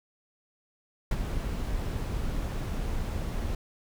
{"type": "noise with ADSR envelope", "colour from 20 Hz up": "brown", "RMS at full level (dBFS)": -25, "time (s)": [1.11, 3.55], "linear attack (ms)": 4, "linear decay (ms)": 41, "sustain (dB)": -6, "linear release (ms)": 3, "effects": []}